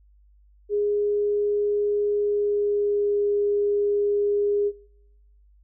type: tone with pitch glide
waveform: sine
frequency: 412.7 to 409.4 Hz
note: G#4 to G#4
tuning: -11 to -25 cents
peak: -20 dBFS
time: 0.69-4.72 s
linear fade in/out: 50 ms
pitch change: -14 cents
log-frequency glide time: 2.16-3.2 s
effects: noise-tail reverb RT60 0.9 s tail -25 dB re dry + added 50 Hz sine -53 dBFS peak until 5.63 s